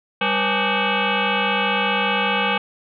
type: tone with frequency modulation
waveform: sine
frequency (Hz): 880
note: A5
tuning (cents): 0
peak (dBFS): -17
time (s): 0.21-2.58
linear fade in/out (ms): 5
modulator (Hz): 341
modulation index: 6.4
effects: none